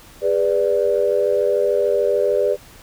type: chord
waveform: sine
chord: G# diminished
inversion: none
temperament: equal with one note detuned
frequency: 407 / 493.9 / 587.3 Hz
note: G#4 / B4 / D5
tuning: -35 / 0 / 0 cents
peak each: -19 dBFS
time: 0.21-2.57 s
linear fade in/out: 50 ms
effects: tanh soft clip ceiling -5 dBFS + pink hiss -45 dBFS RMS until 2.82 s